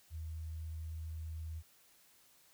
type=tone; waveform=sine; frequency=79.9 Hz; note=D#2; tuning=47 cents sharp; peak=-40 dBFS; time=0.1-1.63 s; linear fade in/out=50 ms; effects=white hiss -66 dBFS RMS until 2.53 s